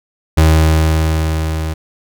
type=tone with level ramp; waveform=35% pulse; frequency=79.2 Hz; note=D#2; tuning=31 cents sharp; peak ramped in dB=-4 to -16 dBFS; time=0.37-1.74 s; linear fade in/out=10 ms; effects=none